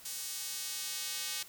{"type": "tone with high-pass filter sweep", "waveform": "square", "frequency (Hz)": 170, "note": "F3", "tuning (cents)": -46, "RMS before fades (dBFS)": -39, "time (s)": [0.05, 1.43], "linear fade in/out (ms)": 5, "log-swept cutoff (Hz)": [6400, 3500], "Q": 0.76, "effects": ["white hiss -54 dBFS RMS until 1.48 s"]}